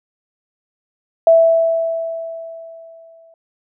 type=tone with exponential decay; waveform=sine; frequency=659 Hz; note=E5; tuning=1 cent flat; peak=-5 dBFS; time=1.27-3.34 s; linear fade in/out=2 ms; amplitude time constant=450 ms; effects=none